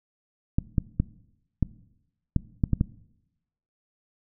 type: clicks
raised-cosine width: 5 ms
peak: -9 dBFS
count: 8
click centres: 0.585 / 0.782 / 1 / 1.627 / 2.363 / 2.638 / 2.733 / 2.811 s
effects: noise-tail reverb RT60 0.9 s tail -20 dB re dry